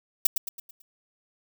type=noise with echo; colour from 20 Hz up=violet; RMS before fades=-18 dBFS; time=0.25-0.27 s; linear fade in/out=5 ms; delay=110 ms; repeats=5; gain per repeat=-7 dB; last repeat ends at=0.82 s; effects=none